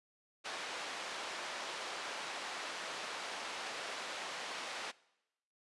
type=band-pass noise; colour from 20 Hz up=pink; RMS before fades=-43 dBFS; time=0.44-4.92 s; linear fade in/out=20 ms; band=630 to 5000 Hz; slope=12 dB/octave; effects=noise-tail reverb RT60 0.9 s tail -22 dB re dry + resampled to 24000 Hz